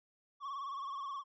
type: tone with vibrato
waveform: triangle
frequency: 1108.7 Hz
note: C#6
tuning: in tune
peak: -37 dBFS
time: 0.4-1.24 s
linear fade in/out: 50 ms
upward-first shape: sine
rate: 19 Hz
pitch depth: 71 cents each way
effects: resampled to 16000 Hz